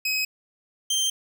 25% pulse tone pair in turn, 2537 / 3146 Hz, D#7 / G7, +33 / +6 cents, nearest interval major third, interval 373 cents, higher second, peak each -19 / -18 dBFS, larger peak second, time 0.05-0.25 / 0.9-1.1 s, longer neither, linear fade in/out 5 ms, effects 10-bit

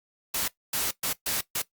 white noise bursts at uneven times, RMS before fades -28 dBFS, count 5, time 0.34-0.48 / 0.73-0.91 / 1.03-1.13 / 1.26-1.41 / 1.55-1.62 s, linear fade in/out 5 ms, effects noise-tail reverb RT60 0.1 s tail -17 dB re dry + Opus 48 kbps

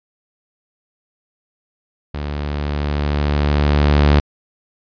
sawtooth tone with level ramp, 73.1 Hz, D2, 7 cents flat, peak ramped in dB -19 to -5 dBFS, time 2.14-4.2 s, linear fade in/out 5 ms, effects resampled to 11025 Hz

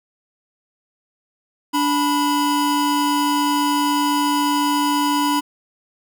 square tone pair together, 290.6 / 986 Hz, D4 / B5, -18 / -3 cents, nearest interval octave + major sixth, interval 2115 cents, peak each -20 dBFS, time 1.73-5.41 s, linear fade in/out 20 ms, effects none

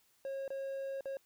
triangle tone with dropouts, 543 Hz, C#5, 36 cents flat, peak -35 dBFS, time 0.25-1.17 s, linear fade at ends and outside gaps 1 ms, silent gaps 0.479-0.504 / 1.008-1.056 s, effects white hiss -71 dBFS RMS until 1.25 s

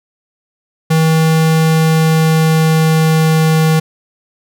square tone with pitch glide, 160 to 158.8 Hz, D#3 to D#3, +49 to +36 cents, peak -9 dBFS, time 0.9-3.8 s, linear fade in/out 10 ms, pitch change -13 cents, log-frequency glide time 1.6-3.68 s, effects none

